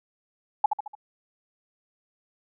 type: tone with echo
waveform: sine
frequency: 840 Hz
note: G#5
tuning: 19 cents sharp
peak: -14 dBFS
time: 0.64-0.66 s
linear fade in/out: 5 ms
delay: 73 ms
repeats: 4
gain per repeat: -6 dB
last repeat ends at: 0.952 s
effects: none